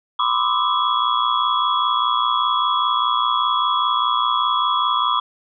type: tone cluster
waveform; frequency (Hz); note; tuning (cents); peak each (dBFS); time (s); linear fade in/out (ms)
sine; 999 / 1064 / 1183 / 1301 / 3351; B5 / C6 / D6 / E6 / G#7; +20 / +29 / +12 / -23 / +15; -22 / -24 / -20 / -26 / -24; 0.19-5.2; 5
effects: none